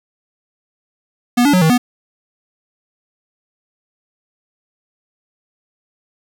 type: tone with pitch steps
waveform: square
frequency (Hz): 243 / 288.2 / 183.1 / 159.5 / 246.1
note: B3 / D4 / F#3 / D#3 / B3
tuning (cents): -28 / -33 / -18 / +43 / -6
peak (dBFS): -10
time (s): 1.37-1.78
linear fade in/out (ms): 10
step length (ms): 82
effects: 7-bit